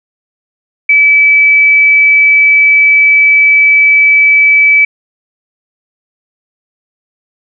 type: tone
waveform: sine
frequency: 2300 Hz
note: D7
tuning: 37 cents flat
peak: -3 dBFS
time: 0.89-4.85 s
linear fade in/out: 5 ms
effects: none